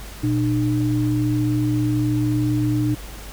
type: tone pair together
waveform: sine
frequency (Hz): 120 / 302.4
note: B2 / D#4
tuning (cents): -49 / -49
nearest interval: octave + major third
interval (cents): 1600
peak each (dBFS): -20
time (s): 0.23-2.95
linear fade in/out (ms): 10
effects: added 50 Hz sine -36 dBFS peak until 3.32 s + pink hiss -39 dBFS RMS until 3.32 s